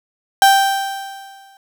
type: tone with exponential decay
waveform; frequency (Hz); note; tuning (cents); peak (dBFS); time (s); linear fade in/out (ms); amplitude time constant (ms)
35% pulse; 784; G5; 0; -4; 0.42-1.57; 1; 250
effects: none

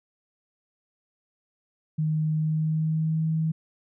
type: tone with pitch glide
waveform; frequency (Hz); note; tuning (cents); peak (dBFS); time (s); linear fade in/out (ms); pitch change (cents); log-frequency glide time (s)
sine; 155.56 to 159.47; D#3 to D#3; 0 to +43; -22; 1.98-3.52; 10; +43; 2.35-3.25
effects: none

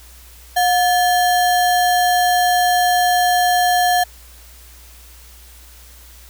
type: tone with sample-and-hold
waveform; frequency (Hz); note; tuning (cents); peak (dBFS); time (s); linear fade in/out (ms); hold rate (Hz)
sine; 720; F#5; -47; -12; 0.56-4.04; 10; 2450
effects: added 60 Hz sine -42 dBFS peak until 6.29 s + white hiss -45 dBFS RMS until 6.29 s

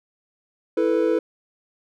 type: chord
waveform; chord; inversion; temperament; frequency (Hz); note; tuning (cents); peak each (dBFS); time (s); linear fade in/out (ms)
triangle; E suspended fourth; none; just; 329.6 / 439.5 / 494.4; E4 / A4 / B4; 0 / -2 / +2; -20; 0.77-1.19; 5
effects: none

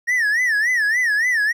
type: tone with vibrato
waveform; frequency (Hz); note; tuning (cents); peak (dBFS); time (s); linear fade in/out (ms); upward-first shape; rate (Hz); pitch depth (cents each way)
triangle; 1833; A#6; -30; -14; 0.07-1.53; 20; sine; 3.5; 170
effects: none

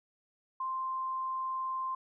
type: tone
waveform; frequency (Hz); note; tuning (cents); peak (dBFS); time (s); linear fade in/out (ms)
sine; 1046.5; C6; 0; -32; 0.6-1.95; 5
effects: none

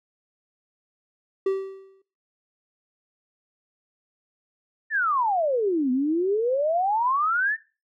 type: tone with exponential decay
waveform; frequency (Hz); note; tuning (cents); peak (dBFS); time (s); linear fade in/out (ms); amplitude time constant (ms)
triangle; 386.3; G4; -25; -16; 1.46-2.02; 5; 120
type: exponential two-way sweep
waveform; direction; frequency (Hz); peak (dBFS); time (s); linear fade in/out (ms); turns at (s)
sine; down then up; 1831 to 246.9 to 1831; -20; 4.9-7.57; 50; 5.91
effects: noise-tail reverb RT60 0.3 s tail -18 dB re dry

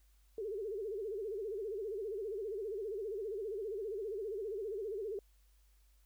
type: tone with vibrato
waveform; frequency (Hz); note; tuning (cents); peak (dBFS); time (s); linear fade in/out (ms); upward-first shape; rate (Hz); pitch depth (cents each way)
sine; 416.4; G#4; +5; -37; 0.38-5.19; 2; sine; 15; 160
effects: added 50 Hz sine -64 dBFS peak until 6.05 s + white hiss -75 dBFS RMS until 6.05 s

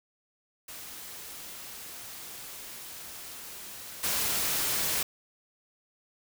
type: noise with level steps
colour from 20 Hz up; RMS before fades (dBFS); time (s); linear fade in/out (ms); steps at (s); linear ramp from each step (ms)
white; -43 / -29; 0.68-5.03; 5; 4.03; 10
effects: none

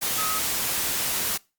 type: tone in noise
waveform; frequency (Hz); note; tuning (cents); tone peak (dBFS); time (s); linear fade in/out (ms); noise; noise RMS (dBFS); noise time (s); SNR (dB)
sine; 1271; D#6; +36; -28; 0.17-0.4; 20; white; -26; 0.01-1.38; -5
effects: noise-tail reverb RT60 0.3 s tail -24 dB re dry + Opus 48 kbps

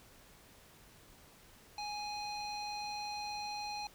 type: tone with low-pass filter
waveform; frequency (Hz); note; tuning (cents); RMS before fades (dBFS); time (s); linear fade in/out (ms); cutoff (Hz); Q
square; 830.6; G#5; 0; -41; 1.78-3.87; 2; 4700; 4
effects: pink hiss -60 dBFS RMS until 3.94 s

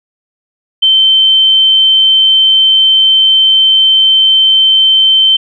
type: tone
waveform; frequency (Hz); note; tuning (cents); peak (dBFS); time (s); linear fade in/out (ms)
sine; 3098; G7; -21; -4; 0.82-5.37; 10
effects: none

